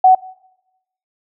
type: tone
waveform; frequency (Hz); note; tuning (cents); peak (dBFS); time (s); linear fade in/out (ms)
sine; 748; F#5; +19; -5; 0.04-0.15; 5
effects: noise-tail reverb RT60 0.9 s tail -22 dB re dry